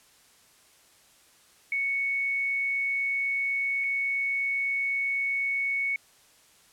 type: tone pair in turn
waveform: sine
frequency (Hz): 2218 / 2218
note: C#7 / C#7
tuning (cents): 0 / 0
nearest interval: unison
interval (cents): 0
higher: neither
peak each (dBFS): -25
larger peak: neither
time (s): 1.72-3.84 / 3.84-5.96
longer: neither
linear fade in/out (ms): 2
effects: white hiss -59 dBFS RMS until 6.72 s + low-pass 11000 Hz 12 dB/octave